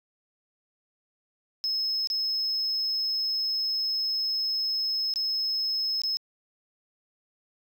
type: tone with dropouts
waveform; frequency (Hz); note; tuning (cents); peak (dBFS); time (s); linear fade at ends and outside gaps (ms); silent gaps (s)
triangle; 5180; E8; -31; -23; 1.64-6.17; 0; 2.072-2.101 / 5.138-5.159 / 6.018-6.036
effects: tanh soft clip ceiling -21 dBFS